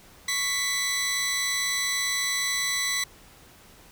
15% pulse tone pair together, 1108.7 / 1986.9 Hz, C#6 / B6, 0 / +10 cents, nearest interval minor seventh, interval 1010 cents, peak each -28 / -19 dBFS, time 0.28-3.04 s, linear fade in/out 5 ms, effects pink hiss -52 dBFS RMS until 3.91 s

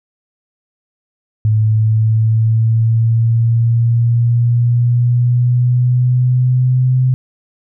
sine linear sweep, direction up, 108.2 to 128.7 Hz, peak -9 dBFS, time 1.45-7.14 s, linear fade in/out 0 ms, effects none

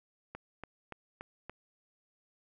click train, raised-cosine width 0.5 ms, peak -27 dBFS, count 5, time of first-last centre 0.35-1.496 s, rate 3.49 Hz, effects none

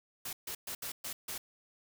white noise bursts at uneven times, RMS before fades -40 dBFS, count 6, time 0.25-0.33 / 0.47-0.55 / 0.67-0.75 / 0.82-0.92 / 1.04-1.13 / 1.28-1.38 s, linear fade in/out 5 ms, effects none

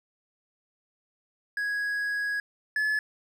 triangle tone pair in turn, 1661.2 / 1716.8 Hz, G#6 / A6, 0 / -43 cents, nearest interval minor second, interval 57 cents, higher second, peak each -25 / -22 dBFS, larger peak second, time 1.57-2.4 / 2.76-2.99 s, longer first, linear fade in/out 2 ms, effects none

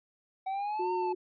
triangle exponential two-way sweep, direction up then down, 756 to 917 to 865 Hz, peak -29 dBFS, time 0.46-1.13 s, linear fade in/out 10 ms, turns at 0.92 s
sine tone, 363.2 Hz, F#4, 32 cents flat, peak -31 dBFS, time 0.79-1.15 s, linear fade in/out 10 ms
effects resampled to 11025 Hz

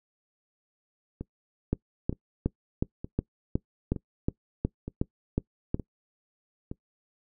two click trains, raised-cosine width 3 ms, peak -12 / -22 dBFS, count 12 / 7, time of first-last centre 1.73-5.745 / 1.21-6.715 s, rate 2.74 / 1.09 Hz, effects noise-tail reverb RT60 0.1 s tail -22 dB re dry

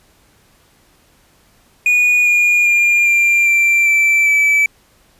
triangle tone with pitch steps, 2456 / 2431 / 2405 / 2381 / 2356 / 2332 / 2307 Hz, D#7 / D#7 / D7 / D7 / D7 / D7 / D7, -23 / -41 / +41 / +23 / +5 / -13 / -31 cents, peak -8 dBFS, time 1.86-4.66 s, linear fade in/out 2 ms, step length 400 ms, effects pink hiss -53 dBFS RMS until 5.19 s + resampled to 32000 Hz

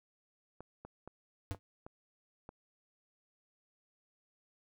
clicks, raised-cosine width 1 ms, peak -33 dBFS, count 6, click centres 0.606 / 0.85 / 1.076 / 1.547 / 1.865 / 2.491 s
square tone with exponential decay, 97.3 Hz, G2, 12 cents flat, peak -31 dBFS, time 1.51-1.59 s, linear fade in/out 0 ms, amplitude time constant 16 ms
effects none

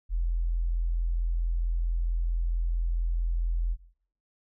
sine tone, 42.25 Hz, E1, 43 cents sharp, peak -24 dBFS, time 0.09-3.77 s, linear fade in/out 50 ms, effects noise-tail reverb RT60 0.6 s tail -18 dB re dry

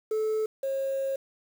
sine tone pair in turn, 434.6 / 541.1 Hz, A4 / C#5, -21 / -42 cents, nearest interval major third, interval 379 cents, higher second, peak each -22 / -25 dBFS, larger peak first, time 0.11-0.46 / 0.63-1.16 s, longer second, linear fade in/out 5 ms, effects tanh soft clip ceiling -24 dBFS + 8-bit

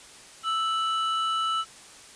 triangle tone pair together, 1318.5 / 2960 Hz, E6 / F#7, 0 / 0 cents, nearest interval octave + major second, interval 1400 cents, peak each -23 / -30 dBFS, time 0.43-1.65 s, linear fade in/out 50 ms, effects white hiss -48 dBFS RMS until 2.15 s + resampled to 22050 Hz

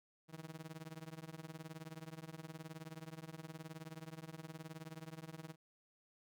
sawtooth tone with tremolo, 160 Hz, D#3, 49 cents sharp, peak -40 dBFS, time 0.28-5.56 s, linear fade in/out 50 ms, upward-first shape triangle, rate 19 Hz, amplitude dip 100%, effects none

